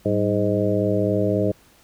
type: harmonic tone with a mistuned harmonic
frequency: 103.83 Hz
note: G#2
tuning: in tune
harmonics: 1 / 2 / 3 / 4 / 5 / 6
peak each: -25 / -25 / -25 / -25 / -25 / -25 dBFS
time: 0.05-1.52 s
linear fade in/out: 10 ms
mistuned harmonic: 2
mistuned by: -110 cents
effects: pink hiss -54 dBFS RMS until 1.83 s